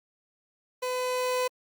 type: tone with level ramp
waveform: 30% pulse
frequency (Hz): 504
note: B4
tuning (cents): +35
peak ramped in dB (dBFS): -26 to -22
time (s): 0.82-1.48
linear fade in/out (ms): 10
effects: Opus 48 kbps